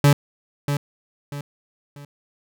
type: tone with echo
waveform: 40% pulse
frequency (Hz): 143.4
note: D3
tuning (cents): -41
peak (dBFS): -10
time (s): 0.04-0.13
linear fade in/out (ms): 2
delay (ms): 640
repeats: 3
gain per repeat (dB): -9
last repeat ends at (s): 2.05
effects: none